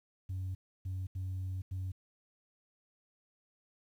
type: tone bursts at uneven times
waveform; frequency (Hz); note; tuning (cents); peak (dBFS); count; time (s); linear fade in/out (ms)
sine; 93.4; F#2; +17; -33; 4; 0.29-0.55 / 0.85-1.07 / 1.15-1.62 / 1.71-1.92; 10
effects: tanh soft clip ceiling -33 dBFS + 11-bit